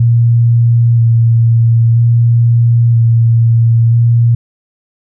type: tone with vibrato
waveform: sine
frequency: 116.54 Hz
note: A#2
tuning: in tune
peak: -5 dBFS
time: 0-4.35 s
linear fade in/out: 5 ms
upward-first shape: square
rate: 0.51 Hz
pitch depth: 15 cents each way
effects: none